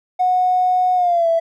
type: tone with pitch glide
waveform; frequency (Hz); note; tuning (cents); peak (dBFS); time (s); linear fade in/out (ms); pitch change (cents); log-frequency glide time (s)
triangle; 732 to 663.5; F#5 to E5; -19 to +11; -9; 0.19-1.4; 20; -170; 0.95-1.28
effects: tanh soft clip ceiling -11 dBFS